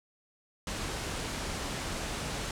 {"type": "low-pass noise", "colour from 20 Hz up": "pink", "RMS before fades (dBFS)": -36, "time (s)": [0.67, 2.51], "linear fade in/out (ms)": 2, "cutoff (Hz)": 9300, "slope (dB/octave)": 24, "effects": []}